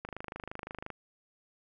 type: click train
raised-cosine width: 0.5 ms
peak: -24 dBFS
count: 23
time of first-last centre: 0.05-0.903 s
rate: 25.8 Hz
effects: none